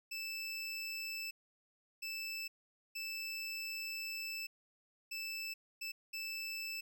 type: tone bursts at uneven times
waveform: 25% pulse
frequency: 2637 Hz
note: E7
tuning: in tune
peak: -36 dBFS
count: 6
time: 0.11-1.31 / 2.02-2.48 / 2.95-4.47 / 5.11-5.54 / 5.81-5.92 / 6.13-6.81 s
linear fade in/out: 10 ms
effects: none